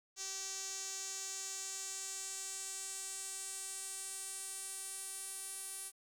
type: tone with band-pass filter sweep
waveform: sawtooth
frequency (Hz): 386.2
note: G4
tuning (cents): -26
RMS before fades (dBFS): -44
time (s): 0.16-5.92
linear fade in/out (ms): 50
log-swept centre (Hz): 6400 to 9900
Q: 3.5
effects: 11-bit